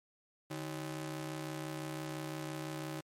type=ring-modulated tone; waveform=sawtooth; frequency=233.1 Hz; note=A#3; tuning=in tune; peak=-32 dBFS; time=0.5-3.01 s; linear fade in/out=10 ms; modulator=83.6 Hz; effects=MP3 64 kbps